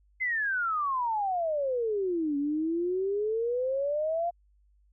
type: exponential two-way sweep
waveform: sine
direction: down then up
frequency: 2093 to 280.7 to 703 Hz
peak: -26 dBFS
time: 0.2-4.31 s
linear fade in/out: 20 ms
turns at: 2.37 s
effects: added 50 Hz sine -61 dBFS peak until 4.92 s